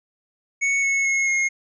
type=tone with pitch steps; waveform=square; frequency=2217 / 2194 / 2171 / 2149 Hz; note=C#7 / C#7 / C#7 / C7; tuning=0 / -18 / -37 / +46 cents; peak=-19 dBFS; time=0.61-1.49 s; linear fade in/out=20 ms; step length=220 ms; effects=resampled to 16000 Hz